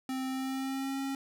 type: tone with pitch glide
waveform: square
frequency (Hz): 261.6 to 271.8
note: C4 to C#4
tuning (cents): 0 to -34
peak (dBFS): -33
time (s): 0.09-1.15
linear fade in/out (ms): 2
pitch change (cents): +66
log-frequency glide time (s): 0.26-1
effects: none